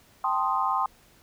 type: chord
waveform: sine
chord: A half-diminished seventh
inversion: third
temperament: equal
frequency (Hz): 784 / 880 / 1046.5 / 1244.5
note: G5 / A5 / C6 / Eb6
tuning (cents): 0 / 0 / 0 / 0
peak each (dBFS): -29 / -31 / -26 / -29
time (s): 0.24-0.86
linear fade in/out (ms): 2
effects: pink hiss -58 dBFS RMS until 1.22 s